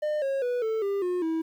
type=tone with pitch steps; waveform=triangle; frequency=604 / 544.4 / 490.6 / 442.2 / 398.5 / 359.1 / 323.7 Hz; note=D5 / C#5 / B4 / A4 / G4 / F4 / E4; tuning=+48 / -31 / -12 / +9 / +28 / +48 / -31 cents; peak=-23 dBFS; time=0.02-1.42 s; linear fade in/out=10 ms; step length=200 ms; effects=10-bit